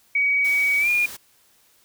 sine tone with pitch glide, 2262 to 2424 Hz, C#7 to D#7, +34 to -46 cents, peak -17 dBFS, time 0.15-1.06 s, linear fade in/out 5 ms, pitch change +120 cents, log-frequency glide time 0.79-0.89 s
white noise, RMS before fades -37 dBFS, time 0.44-1.17 s, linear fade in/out 10 ms
effects white hiss -59 dBFS RMS until 1.84 s

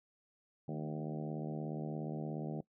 harmonic tone with a mistuned harmonic, 77 Hz, D#2, 17 cents flat, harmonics 2 / 3 / 4 / 5 / 6 / 7 / 8 / 9 / 10, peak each -40 / -44 / -46 / -48 / -50 / -51 / -52 / -53 / -54 dBFS, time 0.68-2.61 s, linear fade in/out 5 ms, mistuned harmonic 3, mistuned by -59 cents, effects noise-tail reverb RT60 0.1 s tail -20 dB re dry

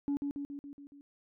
sine tone with echo, 283.9 Hz, C#4, 41 cents sharp, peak -27 dBFS, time 0.08-0.17 s, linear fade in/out 0 ms, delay 140 ms, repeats 6, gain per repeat -4 dB, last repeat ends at 1.01 s, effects tanh soft clip ceiling -27 dBFS

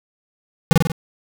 square tone with echo, 164.1 Hz, E3, 8 cents flat, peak -6 dBFS, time 0.71-0.73 s, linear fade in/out 0 ms, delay 47 ms, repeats 4, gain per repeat -4 dB, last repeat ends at 0.918 s, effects none

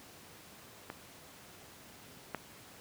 clicks, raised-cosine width 0.5 ms, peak -25 / -20 dBFS, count 2, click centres 0.901 / 2.347 s, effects pink hiss -54 dBFS RMS until 2.8 s + high-pass 100 Hz 12 dB/octave

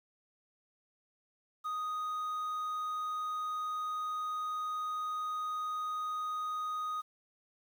triangle tone with quantisation, 1244.5 Hz, D#6, in tune, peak -32 dBFS, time 1.64-7.02 s, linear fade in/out 20 ms, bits 10, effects none

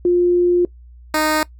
sine / 10% pulse tone pair in turn, 353 / 309 Hz, F4 / D#4, +19 / -12 cents, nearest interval major second, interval 231 cents, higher first, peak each -11 / -7 dBFS, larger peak second, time 0.05-0.65 / 1.14-1.43 s, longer first, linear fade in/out 2 ms, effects noise-tail reverb RT60 0.1 s tail -21 dB re dry + added 60 Hz sine -39 dBFS peak until 1.59 s

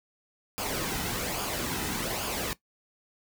pink noise with flanger, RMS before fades -32 dBFS, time 0.58-2.53 s, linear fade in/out 0 ms, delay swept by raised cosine 0.51 to 1.81 ms, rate 1.2 Hz, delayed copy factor -0.55, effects noise-tail reverb RT60 0.1 s tail -17 dB re dry

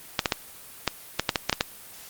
clicks, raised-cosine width 0.2 ms, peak -3 dBFS, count 10, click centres 0.192 / 0.258 / 0.322 / 0.877 / 1.196 / 1.292 / 1.358 / 1.496 / 1.528 / 1.609 s, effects white hiss -45 dBFS RMS until 2.09 s + Opus 24 kbps

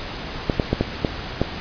clicks, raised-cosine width 2 ms, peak -4 dBFS, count 6, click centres 0.498 / 0.598 / 0.73 / 0.81 / 1.048 / 1.416 s, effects pink hiss -31 dBFS RMS until 1.6 s + resampled to 11025 Hz

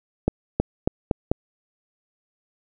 accelerating click train, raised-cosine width 2 ms, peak -5 dBFS, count 5, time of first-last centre 0.28-1.315 s, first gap 320 ms, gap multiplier 0.86, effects none

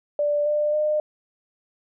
sine tone with pitch steps, 587 / 596.6 / 606.3 Hz, D5 / D5 / D#5, -1 / +27 / -45 cents, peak -19 dBFS, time 0.19-1 s, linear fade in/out 2 ms, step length 270 ms, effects none

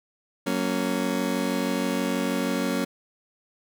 30% pulse chord, F# major, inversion none, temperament just, 185 / 231.2 / 277.5 Hz, F#3 / A#3 / C#4, 0 / -14 / +2 cents, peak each -27 / -26 / -25 dBFS, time 0.46-2.85 s, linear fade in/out 10 ms, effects none

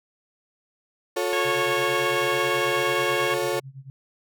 35% pulse chord, F augmented, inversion none, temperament equal with one note detuned, 357.8 / 440 / 554.4 Hz, F4 / A4 / C#5, +42 / 0 / 0 cents, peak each -26 dBFS, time 1.16-3.6 s, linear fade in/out 10 ms
harmonic tone, 550 Hz, C#5, 14 cents flat, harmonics 2 / 3 / 4 / 5 / 6, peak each -29 / -31 / -32 / -33 / -34 dBFS, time 1.33-3.34 s, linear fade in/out 0 ms
sine tone with tremolo, 134.7 Hz, C#3, 49 cents flat, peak -35 dBFS, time 1.45-3.9 s, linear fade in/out 0 ms, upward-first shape sine, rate 9.1 Hz, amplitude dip 90%
effects none

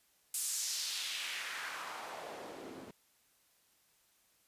white noise with band-pass filter sweep, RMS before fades -41 dBFS, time 0.34-2.91 s, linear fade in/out 2 ms, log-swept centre 9300 to 250 Hz, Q 1.6, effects white hiss -71 dBFS RMS until 4.47 s + resampled to 32000 Hz

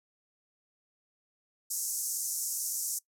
pink band-pass noise, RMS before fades -34 dBFS, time 1.7-2.99 s, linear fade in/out 10 ms, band 5800 to 14000 Hz, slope 48 dB/octave, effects noise-tail reverb RT60 0.1 s tail -21 dB re dry

